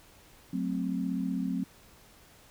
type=chord; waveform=sine; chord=F# diminished; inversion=none; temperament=equal with one note detuned; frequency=185 / 220.6 / 261.6 Hz; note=F#3 / A3 / C4; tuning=0 / +5 / 0 cents; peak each=-32 / -36 / -32 dBFS; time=0.53-1.64 s; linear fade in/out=5 ms; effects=pink hiss -57 dBFS RMS until 2.5 s